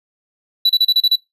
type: tone bursts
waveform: triangle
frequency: 3951 Hz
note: B7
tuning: in tune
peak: -8 dBFS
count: 7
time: 0.65-1.157 s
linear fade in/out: 5 ms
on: 45 ms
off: 32 ms
effects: noise-tail reverb RT60 0.2 s tail -23 dB re dry + resampled to 32000 Hz